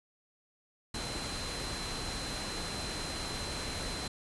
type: tone in noise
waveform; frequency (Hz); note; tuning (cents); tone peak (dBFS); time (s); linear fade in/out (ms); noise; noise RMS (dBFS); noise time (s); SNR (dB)
sine; 4081; C8; -44; -42; 0.94-4.08; 5; pink; -38; 0.94-4.08; -7
effects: resampled to 24000 Hz